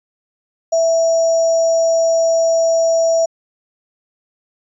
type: tone with sample-and-hold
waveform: sine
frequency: 659.3 Hz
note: E5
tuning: in tune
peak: -11 dBFS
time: 0.72-3.26 s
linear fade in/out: 10 ms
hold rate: 6300 Hz
effects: resampled to 24000 Hz